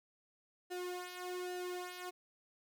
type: tone with flanger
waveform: sawtooth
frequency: 360.5 Hz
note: F#4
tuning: 45 cents flat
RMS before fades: -43 dBFS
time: 0.7-2.11 s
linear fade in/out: 20 ms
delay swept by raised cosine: 0.86 to 2.66 ms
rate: 1.2 Hz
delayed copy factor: -0.75
effects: none